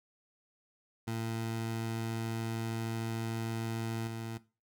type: tone with level steps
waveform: 20% pulse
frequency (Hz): 113.4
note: A#2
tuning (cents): -47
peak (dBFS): -29 / -33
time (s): 1.07-4.38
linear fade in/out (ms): 10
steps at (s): 4.07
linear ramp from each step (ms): 2
effects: noise-tail reverb RT60 0.3 s tail -17 dB re dry